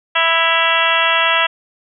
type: harmonic tone with a mistuned harmonic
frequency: 329.6 Hz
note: E4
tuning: in tune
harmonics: 2 / 3 / 4 / 5 / 6 / 7 / 8 / 9 / 10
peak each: -22 / -20 / -19 / -21 / -20 / -25 / -19 / -25 / -20 dBFS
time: 0.15-1.47 s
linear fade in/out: 10 ms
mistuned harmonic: 8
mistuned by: +46 cents
effects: none